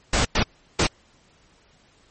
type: noise bursts at uneven times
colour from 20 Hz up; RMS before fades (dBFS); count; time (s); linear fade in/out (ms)
pink; -19; 3; 0.13-0.25 / 0.35-0.43 / 0.79-0.87; 5
effects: pink hiss -58 dBFS RMS until 2.1 s + MP3 32 kbps